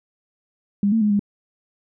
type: tone with pitch steps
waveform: sine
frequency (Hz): 201.9 / 224.7 / 209.7 / 203.4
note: G#3 / A3 / G#3 / G#3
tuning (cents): -49 / +37 / +17 / -36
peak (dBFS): -15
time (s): 0.83-1.194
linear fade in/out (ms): 2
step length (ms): 91
effects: none